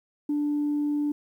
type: tone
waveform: sine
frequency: 293.7 Hz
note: D4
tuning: in tune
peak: -22 dBFS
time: 0.29-1.12 s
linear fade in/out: 5 ms
effects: tanh soft clip ceiling -20 dBFS + 10-bit